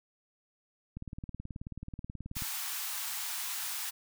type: click train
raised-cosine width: 5 ms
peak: -28 dBFS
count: 28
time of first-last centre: 0.97-2.422 s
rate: 18.6 Hz
type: high-pass noise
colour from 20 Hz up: white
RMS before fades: -37 dBFS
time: 2.35-3.91 s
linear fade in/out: 20 ms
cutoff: 760 Hz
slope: 48 dB/octave
effects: none